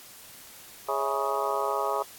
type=harmonic tone with a mistuned harmonic; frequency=138.59 Hz; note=C#3; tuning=in tune; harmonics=3 / 4 / 5 / 6 / 7 / 8 / 9; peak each=-33 / -33 / -33 / -33 / -33 / -33 / -33 dBFS; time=0.88-2.03 s; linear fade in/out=10 ms; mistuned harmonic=5; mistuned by=-90 cents; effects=white hiss -48 dBFS RMS until 2.18 s + AAC 64 kbps